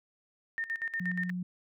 sine tone with tremolo, 1821 Hz, A#6, 41 cents flat, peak -30 dBFS, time 0.58-1.3 s, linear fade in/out 0 ms, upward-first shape square, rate 8.4 Hz, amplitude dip 80%
sine tone, 180 Hz, F#3, 47 cents flat, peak -32 dBFS, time 1-1.43 s, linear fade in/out 5 ms
effects none

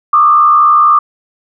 sine tone with frequency modulation, 1199 Hz, D6, 36 cents sharp, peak -4 dBFS, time 0.13-0.99 s, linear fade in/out 5 ms, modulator 72 Hz, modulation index 0.69, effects none

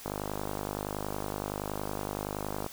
click train, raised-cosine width 1 ms, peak -19 dBFS, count 133, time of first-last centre 0.06-2.664 s, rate 50.7 Hz, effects white hiss -47 dBFS RMS until 2.72 s

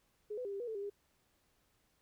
sine tone with pitch steps, 420.1 / 500 / 400.5 / 396.1 / 482.5 / 442.2 / 399.8 / 405.7 Hz, G#4 / B4 / G4 / G4 / B4 / A4 / G4 / G#4, +20 / +21 / +37 / +18 / -40 / +9 / +34 / -41 cents, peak -38 dBFS, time 0.3-0.9 s, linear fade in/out 10 ms, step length 75 ms, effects pink hiss -75 dBFS RMS until 2.01 s

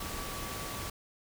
sine tone in noise, 1146 Hz, D6, 43 cents flat, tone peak -45 dBFS, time 0-0.9 s, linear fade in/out 5 ms, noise pink, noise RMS -39 dBFS, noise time 0-0.9 s, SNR -9 dB, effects none

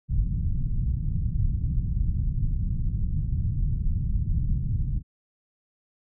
pink low-pass noise, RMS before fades -25 dBFS, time 0.08-5.03 s, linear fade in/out 50 ms, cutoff 150 Hz, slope 24 dB/octave, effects none

